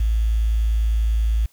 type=tone with quantisation; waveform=sine; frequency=55.1 Hz; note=A1; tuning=3 cents sharp; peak=-16 dBFS; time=0-1.46 s; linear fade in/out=5 ms; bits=7; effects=white hiss -59 dBFS RMS until 1.52 s